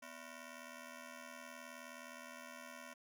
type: ring-modulated tone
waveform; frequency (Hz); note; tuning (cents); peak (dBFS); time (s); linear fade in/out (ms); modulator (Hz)
10% pulse; 415.3; G#4; 0; -39; 0.02-2.94; 10; 168
effects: none